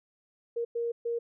sine tone bursts at uneven times, 468.7 Hz, A#4, 9 cents sharp, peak -28 dBFS, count 3, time 0.56-0.65 / 0.75-0.92 / 1.05-1.19 s, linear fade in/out 10 ms, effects none

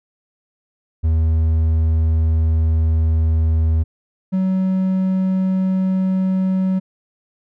triangle tone pair in turn, 80 / 188.14 Hz, D#2 / F#3, +49 / +29 cents, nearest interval octave + minor third, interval 1480 cents, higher second, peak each -11 / -13 dBFS, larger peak first, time 1.03-3.84 / 4.32-6.8 s, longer first, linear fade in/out 20 ms, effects none

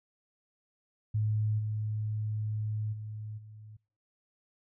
sine tone with level steps, 107.3 Hz, A2, 43 cents flat, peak -26 / -30 / -37 / -46 dBFS, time 1.14-3.77 s, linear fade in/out 10 ms, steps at 1.58 / 2.92 / 3.37 s, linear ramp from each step 20 ms, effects noise-tail reverb RT60 0.4 s tail -26 dB re dry

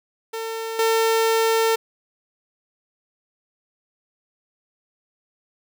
sawtooth tone with level steps, 450 Hz, A4, 39 cents sharp, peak -23 / -13 dBFS, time 0.33-1.76 s, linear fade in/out 10 ms, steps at 0.79 s, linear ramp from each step 2 ms, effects none

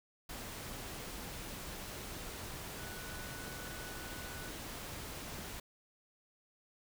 sine tone in noise, 1482 Hz, F#6, 2 cents sharp, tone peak -51 dBFS, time 2.78-4.5 s, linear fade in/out 5 ms, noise pink, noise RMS -45 dBFS, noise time 0.29-5.6 s, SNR -9 dB, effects none

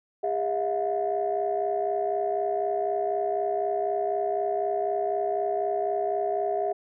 sine tone cluster, 404.2 / 651 / 715 Hz, G#4 / E5 / F5, -47 / -22 / +41 cents, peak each -28 dBFS, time 0.23-6.73 s, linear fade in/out 10 ms, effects tanh soft clip ceiling -16 dBFS

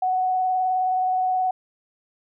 sine tone with vibrato, 743 Hz, F#5, 7 cents sharp, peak -19 dBFS, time 0.02-1.51 s, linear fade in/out 5 ms, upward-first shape sine, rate 19 Hz, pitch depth 16 cents each way, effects none

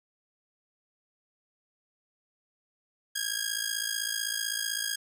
10% pulse ring-modulated tone, 1636 Hz, G#6, 26 cents flat, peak -18 dBFS, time 3.15-4.96 s, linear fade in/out 10 ms, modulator 27.9 Hz, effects none

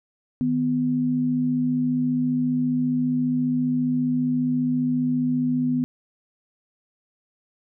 sine tone pair together, 154.8 / 249.6 Hz, D#3 / B3, -9 / +19 cents, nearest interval minor sixth, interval 828 cents, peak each -28 / -20 dBFS, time 0.41-5.84 s, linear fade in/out 0 ms, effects none

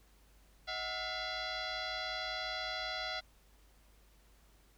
sine tone with frequency modulation, 1318.5 Hz, E6, in tune, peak -36 dBFS, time 0.67-3.21 s, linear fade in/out 20 ms, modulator 687 Hz, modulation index 4.9, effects added 50 Hz sine -63 dBFS peak until 4.77 s + pink hiss -68 dBFS RMS until 4.77 s

